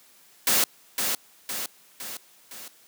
white noise with echo, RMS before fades -21 dBFS, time 0.47-0.64 s, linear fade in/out 2 ms, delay 510 ms, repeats 4, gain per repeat -5 dB, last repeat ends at 2.68 s, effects white hiss -56 dBFS RMS until 2.87 s + high-pass 150 Hz 12 dB/octave

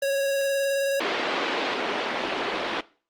square tone with vibrato, 552 Hz, C#5, 7 cents flat, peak -23 dBFS, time 0.02-1 s, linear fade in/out 5 ms, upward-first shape square, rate 19 Hz, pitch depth 12 cents each way
pink band-pass noise, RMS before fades -27 dBFS, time 1-2.81 s, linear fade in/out 5 ms, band 290 to 3800 Hz, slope 24 dB/octave
effects noise-tail reverb RT60 0.4 s tail -21 dB re dry + Opus 24 kbps

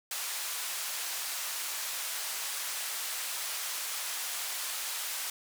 white band-pass noise, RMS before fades -36 dBFS, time 0.11-5.3 s, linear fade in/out 2 ms, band 810 to 13000 Hz, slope 12 dB/octave, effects none

